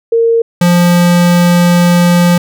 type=tone pair in turn; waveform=sine / square; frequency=460 / 175.01 Hz; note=A#4 / F3; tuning=-23 / +4 cents; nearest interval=octave + perfect fourth; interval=1673 cents; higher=first; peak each=-6 dBFS; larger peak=neither; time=0.12-0.42 / 0.61-2.38 s; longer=second; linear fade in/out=5 ms; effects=none